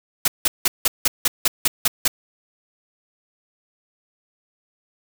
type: noise bursts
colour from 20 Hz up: white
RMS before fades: -17 dBFS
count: 10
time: 0.25-2.08 s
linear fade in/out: 5 ms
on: 30 ms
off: 170 ms
effects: none